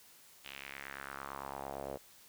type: tone with band-pass filter sweep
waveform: sawtooth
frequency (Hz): 68.9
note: C#2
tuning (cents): -10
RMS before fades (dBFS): -45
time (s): 0.44-1.98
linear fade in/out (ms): 20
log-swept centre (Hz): 3000 to 540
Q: 2.8
effects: white hiss -60 dBFS RMS until 2.28 s